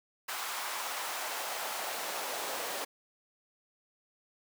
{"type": "noise with high-pass filter sweep", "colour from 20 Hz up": "pink", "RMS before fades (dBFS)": -37, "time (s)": [0.28, 2.85], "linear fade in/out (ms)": 10, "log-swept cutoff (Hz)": [1000, 540], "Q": 1.5, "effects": []}